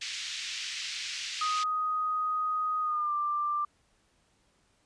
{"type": "band-pass noise", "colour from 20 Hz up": "pink", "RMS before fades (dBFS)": -37, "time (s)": [0.01, 1.64], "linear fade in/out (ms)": 10, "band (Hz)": [2200, 6200], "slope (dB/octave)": 24}
{"type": "tone with pitch glide", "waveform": "sine", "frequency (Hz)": [1249, 1183.7], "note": ["D#6", "D6"], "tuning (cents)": [6, 13], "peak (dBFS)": -27, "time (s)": [1.41, 3.65], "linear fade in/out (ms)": 5, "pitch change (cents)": -93, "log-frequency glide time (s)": [2.81, 3.13]}
{"effects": ["pink hiss -69 dBFS RMS until 4.85 s", "resampled to 22050 Hz"]}